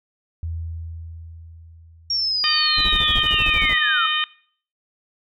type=tone with exponential decay; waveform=sine; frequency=82.41 Hz; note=E2; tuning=in tune; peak=-24 dBFS; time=0.43-3.24 s; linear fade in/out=0 ms; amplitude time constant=610 ms
type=linear sweep; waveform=sine; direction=down; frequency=5588 to 1244.5 Hz; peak=-19 dBFS; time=2.1-4.07 s; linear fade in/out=5 ms
type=harmonic tone; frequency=613 Hz; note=D#5; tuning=26 cents flat; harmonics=2 / 3 / 4 / 5 / 6; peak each=-26 / -26 / -27 / -23 / -27 dBFS; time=2.44-4.24 s; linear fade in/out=0 ms
type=noise with tremolo; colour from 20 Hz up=brown; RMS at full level=-25 dBFS; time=2.77-3.76 s; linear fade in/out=20 ms; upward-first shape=square; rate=13 Hz; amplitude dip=80%
effects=noise-tail reverb RT60 0.5 s tail -20 dB re dry